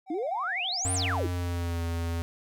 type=tone with vibrato; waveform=triangle; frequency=736 Hz; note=F#5; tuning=9 cents flat; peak=-36 dBFS; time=0.06-1.18 s; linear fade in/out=50 ms; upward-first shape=square; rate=12 Hz; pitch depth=62 cents each way
type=exponential two-way sweep; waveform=sine; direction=up then down; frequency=290 to 10040 to 290 Hz; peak=-28 dBFS; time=0.1-1.27 s; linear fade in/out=5 ms; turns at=0.93 s
type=tone with pitch glide; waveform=square; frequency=91.8 to 84.18 Hz; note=F#2 to E2; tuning=-13 to +37 cents; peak=-29 dBFS; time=0.85-2.22 s; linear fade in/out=0 ms; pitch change=-150 cents; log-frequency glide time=1.04-1.82 s
effects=none